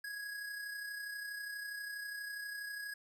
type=tone with amplitude modulation; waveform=square; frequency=1661.2 Hz; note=G#6; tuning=in tune; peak=-40 dBFS; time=0.04-2.94 s; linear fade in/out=5 ms; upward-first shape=sine; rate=32.3 Hz; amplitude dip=40%; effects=none